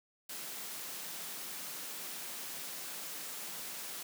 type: high-pass noise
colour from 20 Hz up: white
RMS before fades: -43 dBFS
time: 0.29-4.03 s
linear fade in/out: 5 ms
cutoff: 140 Hz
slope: 96 dB/octave
effects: none